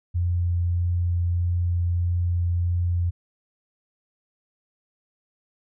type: tone with vibrato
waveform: sine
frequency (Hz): 87.31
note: F2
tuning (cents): 0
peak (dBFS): -20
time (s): 0.14-3.11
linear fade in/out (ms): 20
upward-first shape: triangle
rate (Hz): 1.6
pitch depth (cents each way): 9
effects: none